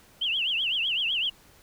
sine tone with vibrato, 2960 Hz, F#7, in tune, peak -24 dBFS, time 0.21-1.3 s, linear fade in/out 10 ms, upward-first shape triangle, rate 7.9 Hz, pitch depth 230 cents each way, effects pink hiss -56 dBFS RMS until 1.62 s

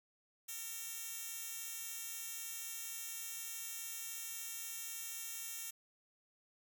10% pulse tone with high-pass filter, 456.4 Hz, A#4, 37 cents flat, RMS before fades -45 dBFS, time 0.48-5.71 s, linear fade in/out 10 ms, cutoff 6900 Hz, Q 0.53, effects none

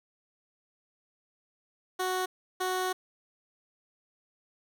15% pulse tone bursts at uneven times, 370 Hz, F#4, in tune, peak -22 dBFS, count 2, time 1.99-2.26 / 2.6-2.93 s, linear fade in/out 10 ms, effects none

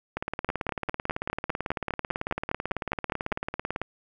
two click trains, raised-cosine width 0.5 ms, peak -14 / -12 dBFS, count 67 / 15, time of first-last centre 0.17-3.816 / 0.49-3.324 s, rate 18.1 / 4.94 Hz, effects none

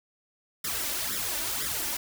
white noise with flanger, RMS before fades -31 dBFS, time 0.64-1.97 s, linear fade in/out 5 ms, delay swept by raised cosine 0.55 to 3.45 ms, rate 2 Hz, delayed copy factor +0.95, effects none

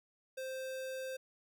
square tone, 523.3 Hz, C5, in tune, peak -40 dBFS, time 0.37-1.17 s, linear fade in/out 10 ms, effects none

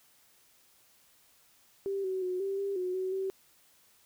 sine tone with pitch steps, 393.2 / 376.5 / 365.6 / 391.1 / 396.6 / 365.1 / 374.6 / 383.5 Hz, G4 / F#4 / F#4 / G4 / G4 / F#4 / F#4 / G4, +5 / +30 / -21 / -4 / +20 / -23 / +21 / -38 cents, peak -30 dBFS, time 1.86-3.3 s, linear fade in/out 0 ms, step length 180 ms, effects white hiss -64 dBFS RMS until 4.05 s

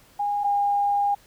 sine tone pair in turn, 818 / 810.5 Hz, G#5 / G#5, -26 / -42 cents, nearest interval unison, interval 16 cents, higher first, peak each -22 / -19 dBFS, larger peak second, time 0.19-0.44 / 0.44-1.15 s, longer second, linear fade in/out 10 ms, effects pink hiss -55 dBFS RMS until 1.26 s

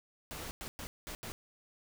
pink noise bursts at uneven times, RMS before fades -43 dBFS, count 5, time 0.31-0.51 / 0.61-0.68 / 0.79-0.87 / 1.07-1.15 / 1.23-1.32 s, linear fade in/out 0 ms, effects none

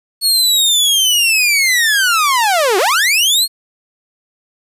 sawtooth linear two-way sweep, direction down then up, 4380 to 353.2 to 4380 Hz, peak -7 dBFS, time 0.21-3.48 s, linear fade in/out 50 ms, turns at 2.78 s, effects resampled to 32000 Hz + 8-bit

